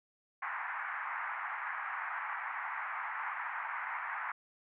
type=band-pass noise; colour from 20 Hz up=pink; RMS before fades=-39 dBFS; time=0.42-4.32 s; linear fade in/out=5 ms; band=850 to 2100 Hz; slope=48 dB/octave; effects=none